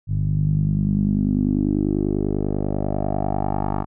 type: tone with low-pass filter sweep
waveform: 10% pulse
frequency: 50.1 Hz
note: G1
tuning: 38 cents sharp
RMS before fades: -21 dBFS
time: 0.07-3.86 s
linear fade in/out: 50 ms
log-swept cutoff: 120 to 1000 Hz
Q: 4
effects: none